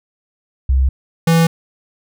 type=tone pair in turn; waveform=sine / square; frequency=65.8 / 165.28 Hz; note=C2 / E3; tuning=+10 / +5 cents; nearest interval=octave + major third; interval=1595 cents; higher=second; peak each=-10 / -10 dBFS; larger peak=neither; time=0.69-0.89 / 1.27-1.47 s; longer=neither; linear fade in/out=5 ms; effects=none